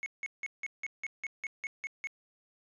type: tone bursts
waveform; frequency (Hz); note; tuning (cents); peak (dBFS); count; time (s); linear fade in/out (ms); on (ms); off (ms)
triangle; 2191; C#7; -21; -32; 11; 0.03-2.071; 0; 31; 170
effects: resampled to 22050 Hz